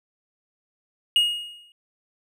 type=tone with exponential decay; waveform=triangle; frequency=2870 Hz; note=F7; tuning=47 cents sharp; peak=-12 dBFS; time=1.16-1.72 s; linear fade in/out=1 ms; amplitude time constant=120 ms; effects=none